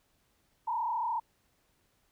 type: tone with frequency modulation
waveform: sine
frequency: 932.3 Hz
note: A#5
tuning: in tune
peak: -29 dBFS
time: 0.67-1.2 s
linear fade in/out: 10 ms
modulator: 33.9 Hz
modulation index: 1.6
effects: pink hiss -72 dBFS RMS until 2.11 s